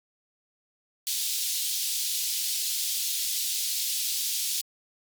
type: high-pass noise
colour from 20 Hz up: pink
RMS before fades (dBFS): -29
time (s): 1.07-4.61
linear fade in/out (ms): 0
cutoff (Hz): 3500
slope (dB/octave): 24
effects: Opus 48 kbps